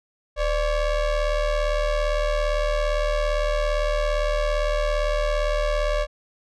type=ring-modulated tone; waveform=square; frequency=277.2 Hz; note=C#4; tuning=in tune; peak=-18 dBFS; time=0.36-6.07 s; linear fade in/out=50 ms; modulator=316 Hz; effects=low-pass 5000 Hz 12 dB/octave